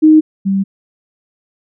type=tone pair in turn; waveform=sine; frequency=311.1 / 194.74 Hz; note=D#4 / G3; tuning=0 / -11 cents; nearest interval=minor sixth; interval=811 cents; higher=first; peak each=-3 / -11 dBFS; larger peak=first; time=0.02-0.21 / 0.45-0.64 s; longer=neither; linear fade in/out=20 ms; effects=none